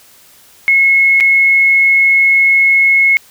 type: tone with dropouts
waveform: sine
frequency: 2177 Hz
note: C#7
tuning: 32 cents flat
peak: -6 dBFS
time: 0.68-3.17 s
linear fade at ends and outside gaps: 0 ms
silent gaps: 1.202-1.207 s
effects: white hiss -44 dBFS RMS until 3.3 s